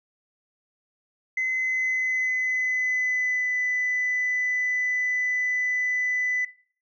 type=tone with pitch glide; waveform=sine; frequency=2043 to 1997.5 Hz; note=C7 to B6; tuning=-42 to +19 cents; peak=-21 dBFS; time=1.37-6.45 s; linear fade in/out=5 ms; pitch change=-39 cents; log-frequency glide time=1.54-3.58 s; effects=noise-tail reverb RT60 0.5 s tail -20 dB re dry + tanh soft clip ceiling -19 dBFS